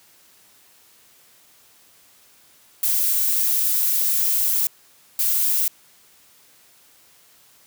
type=noise bursts at uneven times; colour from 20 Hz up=violet; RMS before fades=-20 dBFS; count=2; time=2.83-4.67 / 5.19-5.68 s; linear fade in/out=2 ms; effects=white hiss -54 dBFS RMS until 7.66 s + high-pass 60 Hz 12 dB/octave